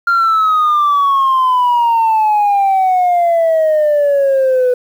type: exponential sweep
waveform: sine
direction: down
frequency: 1396.9 to 493.9 Hz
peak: -7 dBFS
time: 0.07-4.74 s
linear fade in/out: 5 ms
effects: tanh soft clip ceiling -7 dBFS + 7-bit